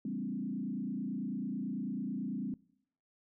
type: tone with frequency modulation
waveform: sine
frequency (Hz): 231.8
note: A#3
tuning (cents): -10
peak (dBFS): -34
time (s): 0.05-2.54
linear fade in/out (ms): 2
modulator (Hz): 29.1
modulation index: 1.8
effects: noise-tail reverb RT60 0.7 s tail -22 dB re dry